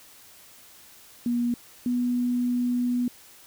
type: tone pair in turn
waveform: sine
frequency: 239.8 / 245.1 Hz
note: A#3 / B3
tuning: +49 / -13 cents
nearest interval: unison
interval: 38 cents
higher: second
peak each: -22 dBFS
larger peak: neither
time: 1.26-1.54 / 1.86-3.08 s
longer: second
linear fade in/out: 2 ms
effects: white hiss -51 dBFS RMS until 3.46 s